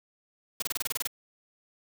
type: noise bursts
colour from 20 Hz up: white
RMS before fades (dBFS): -30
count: 10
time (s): 0.6-1.073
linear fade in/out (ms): 5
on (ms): 23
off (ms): 27
effects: none